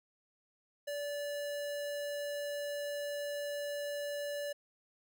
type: tone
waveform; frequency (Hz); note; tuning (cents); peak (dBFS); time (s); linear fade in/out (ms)
square; 579; D5; -25; -37; 0.87-4.53; 10
effects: none